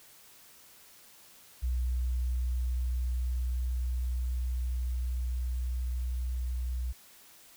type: tone with level ramp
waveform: sine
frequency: 61.9 Hz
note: B1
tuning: 5 cents sharp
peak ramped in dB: -27 to -30 dBFS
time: 1.62-6.93 s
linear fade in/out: 20 ms
effects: white hiss -56 dBFS RMS until 7.56 s